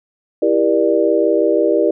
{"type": "chord", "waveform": "sine", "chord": "E half-diminished seventh", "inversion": "none", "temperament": "just", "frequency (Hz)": [329.6, 395.6, 474.7, 593.3], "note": ["E4", "G4", "Bb4", "D5"], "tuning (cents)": [0, 16, 31, 18], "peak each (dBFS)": -17, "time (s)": [0.42, 1.91], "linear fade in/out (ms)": 5, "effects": []}